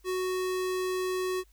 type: tone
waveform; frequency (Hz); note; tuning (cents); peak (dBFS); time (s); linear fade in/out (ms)
square; 370; F#4; 0; -29; 0.04-1.44; 50
effects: added 50 Hz sine -58 dBFS peak until 1.52 s + white hiss -68 dBFS RMS until 1.52 s